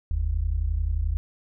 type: tone pair together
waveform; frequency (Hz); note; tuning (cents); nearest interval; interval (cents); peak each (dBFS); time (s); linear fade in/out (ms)
sine; 46.36 / 77.78; F#1 / D#2; +4 / 0; major sixth; 896; -25; 0.11-1.17; 0
effects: none